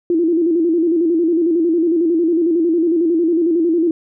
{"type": "tone with vibrato", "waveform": "sine", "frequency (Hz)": 334.2, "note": "E4", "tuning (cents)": 24, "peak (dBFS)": -12, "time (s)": [0.1, 3.91], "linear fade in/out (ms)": 2, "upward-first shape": "square", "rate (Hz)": 11, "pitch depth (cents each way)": 73, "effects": []}